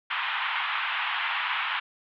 pink band-pass noise, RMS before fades -29 dBFS, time 0.1-1.8 s, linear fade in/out 10 ms, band 890 to 3300 Hz, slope 48 dB/octave, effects none

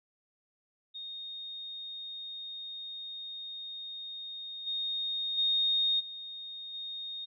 sine tone with level steps, 3700 Hz, A#7, 14 cents flat, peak -39 / -31 / -25 / -40 / -37 dBFS, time 0.94-7.26 s, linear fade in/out 20 ms, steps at 4.66 / 5.37 / 5.99 / 6.73 s, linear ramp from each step 20 ms, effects none

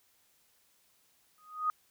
sine tone with exponential growth, 1244.5 Hz, D#6, in tune, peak -24 dBFS, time 1.38-1.7 s, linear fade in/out 1 ms, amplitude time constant 69 ms, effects white hiss -69 dBFS RMS until 1.9 s

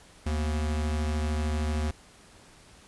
square tone pair together, 75.6 / 240 Hz, D#2 / B3, -49 / -49 cents, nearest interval octave + minor sixth, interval 2000 cents, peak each -27 / -39 dBFS, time 0.26-1.91 s, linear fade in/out 5 ms, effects pink hiss -54 dBFS RMS until 2.87 s + resampled to 24000 Hz

